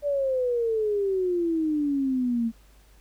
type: exponential sweep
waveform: sine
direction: down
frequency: 587.3 to 224.3 Hz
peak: -22 dBFS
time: 0.02-2.52 s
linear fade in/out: 50 ms
effects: added 50 Hz sine -53 dBFS peak until 3 s + pink hiss -60 dBFS RMS until 3 s